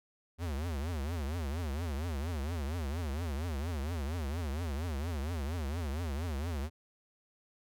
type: tone with vibrato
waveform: square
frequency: 77.4 Hz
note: D#2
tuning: 9 cents flat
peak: -34 dBFS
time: 0.38-6.7 s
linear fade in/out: 50 ms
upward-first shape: triangle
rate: 4.3 Hz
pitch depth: 280 cents each way
effects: none